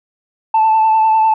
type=tone with vibrato; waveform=sine; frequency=880 Hz; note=A5; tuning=in tune; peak=-7 dBFS; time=0.54-1.34 s; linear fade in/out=5 ms; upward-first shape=sine; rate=10 Hz; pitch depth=21 cents each way; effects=tanh soft clip ceiling -6 dBFS